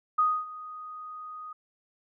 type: tone with ADSR envelope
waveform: sine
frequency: 1244.5 Hz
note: D#6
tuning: in tune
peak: -19 dBFS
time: 0.18-1.53 s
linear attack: 10 ms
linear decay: 260 ms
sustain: -19 dB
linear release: 6 ms
effects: none